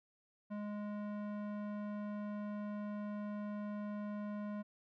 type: tone with low-pass filter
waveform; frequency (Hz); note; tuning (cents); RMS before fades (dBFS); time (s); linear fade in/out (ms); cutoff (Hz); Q
square; 207.7; G#3; 0; -42; 0.5-4.63; 20; 1300; 0.83
effects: none